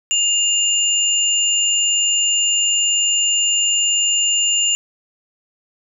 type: tone pair together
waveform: sine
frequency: 2821 / 7099 Hz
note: F7 / A8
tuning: +17 / +14 cents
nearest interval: octave + major third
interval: 1597 cents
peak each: -17 dBFS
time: 0.11-4.75 s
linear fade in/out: 0 ms
effects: none